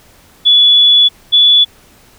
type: tone pair in turn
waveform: sine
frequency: 3423 / 3436 Hz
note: A7 / A7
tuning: -48 / -42 cents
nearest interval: unison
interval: 6 cents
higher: second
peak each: -4 dBFS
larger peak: neither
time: 0.45-1.09 / 1.32-1.65 s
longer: first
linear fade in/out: 20 ms
effects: pink hiss -45 dBFS RMS until 2.18 s